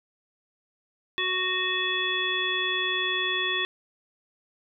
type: harmonic tone with a mistuned harmonic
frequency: 370 Hz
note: F#4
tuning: in tune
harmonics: 1 / 3 / 5 / 7 / 9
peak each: -34 / -34 / -29 / -32 / -28 dBFS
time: 1.18-3.65 s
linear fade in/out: 0 ms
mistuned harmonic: 9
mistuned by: +46 cents
effects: none